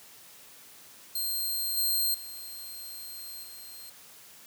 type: tone with level steps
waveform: 5% pulse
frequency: 4186 Hz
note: C8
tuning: in tune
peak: -22 / -18 / -33 / -37 dBFS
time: 1.15-3.9 s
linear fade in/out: 5 ms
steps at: 1.77 / 2.14 / 3.43 s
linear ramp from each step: 5 ms
effects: white hiss -52 dBFS RMS until 4.46 s + high-pass 80 Hz 12 dB/octave